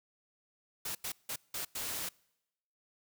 white noise bursts at uneven times, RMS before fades -38 dBFS, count 5, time 0.85-0.95 / 1.04-1.12 / 1.29-1.36 / 1.54-1.65 / 1.75-2.09 s, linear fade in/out 5 ms, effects noise-tail reverb RT60 0.9 s tail -26 dB re dry

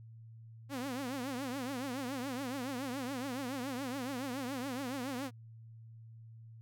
sawtooth tone with vibrato, 261.6 Hz, C4, in tune, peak -33 dBFS, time 0.69-5.31 s, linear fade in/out 50 ms, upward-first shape triangle, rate 7.1 Hz, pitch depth 180 cents each way, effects added 113 Hz sine -50 dBFS peak until 6.61 s

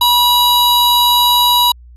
square tone pair together, 970 / 3877 Hz, B5 / B7, -31 / -33 cents, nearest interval 2 octaves, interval 2398 cents, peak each -12 dBFS, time 0.01-1.72 s, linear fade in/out 5 ms, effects added 60 Hz sine -36 dBFS peak until 1.96 s + resampled to 32000 Hz

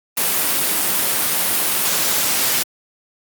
white high-pass noise, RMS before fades -18 dBFS, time 0.17-2.63 s, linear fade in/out 5 ms, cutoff 140 Hz, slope 12 dB/octave, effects Opus 32 kbps

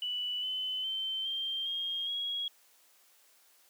sine tone with pitch steps, 2965 / 3031 / 3098 / 3167 / 3237 / 3309 Hz, F#7 / F#7 / G7 / G7 / G#7 / G#7, +3 / +41 / -21 / +17 / -45 / -7 cents, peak -32 dBFS, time 0.02-2.48 s, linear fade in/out 2 ms, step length 410 ms, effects white hiss -64 dBFS RMS until 3.69 s + high-pass 400 Hz 12 dB/octave

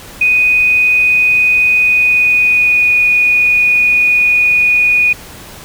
sine tone with pitch glide, 2489 to 2465 Hz, D#7 to D#7, 0 to -17 cents, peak -7 dBFS, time 0.21-5.13 s, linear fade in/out 5 ms, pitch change -17 cents, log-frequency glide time 1.75-3 s, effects pink hiss -33 dBFS RMS until 5.64 s

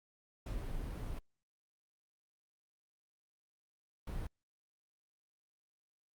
brown noise bursts at uneven times, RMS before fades -40 dBFS, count 2, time 0.46-1.19 / 4.07-4.27 s, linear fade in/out 5 ms, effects Opus 48 kbps

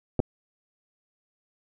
clicks, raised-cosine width 2 ms, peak -10 dBFS, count 2, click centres 0.193 / 0.201 s, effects none

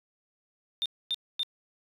sine tone bursts, 3619 Hz, A7, 48 cents sharp, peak -25 dBFS, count 3, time 0.82-1.431 s, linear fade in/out 0 ms, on 37 ms, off 250 ms, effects tanh soft clip ceiling -23 dBFS

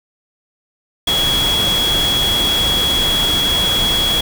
sine tone in noise, 3339 Hz, G#7, 9 cents sharp, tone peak -14 dBFS, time 1.07-4.21 s, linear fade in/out 5 ms, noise pink, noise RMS -21 dBFS, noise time 1.07-4.21 s, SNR +4 dB, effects none

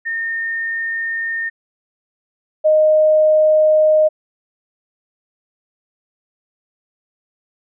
sine tone pair in turn, 1826 / 618.9 Hz, A#6 / D#5, -36 / -9 cents, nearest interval octave + perfect fifth, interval 1873 cents, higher first, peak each -19 / -9 dBFS, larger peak second, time 0.05-1.5 / 2.64-4.09 s, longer neither, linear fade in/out 20 ms, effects none

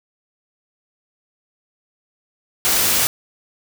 white noise, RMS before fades -17 dBFS, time 2.65-3.07 s, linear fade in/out 0 ms, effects none

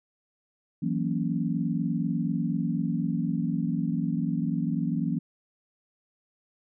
sine chord, F# dominant seventh, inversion third, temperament equal, 164.81 / 185 / 233.1 / 277.2 Hz, E3 / F#3 / A#3 / C#4, 0 / 0 / 0 / 0 cents, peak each -29 / -31 / -30 / -32 dBFS, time 0.82-5.19 s, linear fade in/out 10 ms, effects none

